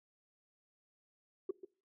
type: tone with echo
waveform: sine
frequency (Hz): 375.8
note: F#4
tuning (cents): +27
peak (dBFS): -31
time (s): 1.49-1.51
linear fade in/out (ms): 5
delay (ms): 140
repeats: 1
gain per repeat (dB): -12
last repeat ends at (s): 1.65
effects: noise-tail reverb RT60 0.4 s tail -22 dB re dry + tanh soft clip ceiling -30 dBFS